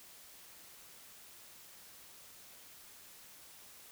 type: silence
effects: white hiss -56 dBFS RMS until 3.91 s